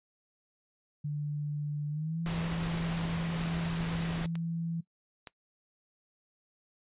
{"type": "tone with pitch glide", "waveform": "sine", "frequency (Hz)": [147.5, 166.52], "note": ["D3", "E3"], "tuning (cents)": [8, 18], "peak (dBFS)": -31, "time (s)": [1.04, 4.81], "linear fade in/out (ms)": 10, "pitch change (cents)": 210, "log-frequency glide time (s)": [1.89, 2.21]}
{"type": "noise", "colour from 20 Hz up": "pink", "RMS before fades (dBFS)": -38, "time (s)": [2.26, 4.26], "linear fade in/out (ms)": 0}
{"type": "click train", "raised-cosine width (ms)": 0.2, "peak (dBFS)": -25, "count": 4, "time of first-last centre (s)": [2.52, 5.272], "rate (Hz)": 1.09}
{"effects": ["noise-tail reverb RT60 0.1 s tail -19 dB re dry", "resampled to 8000 Hz"]}